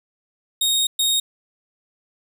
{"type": "tone bursts at uneven times", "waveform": "sawtooth", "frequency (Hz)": 3729, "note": "A#7", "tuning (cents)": 0, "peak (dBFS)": -14, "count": 2, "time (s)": [[0.61, 0.87], [0.99, 1.2]], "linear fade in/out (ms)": 5, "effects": []}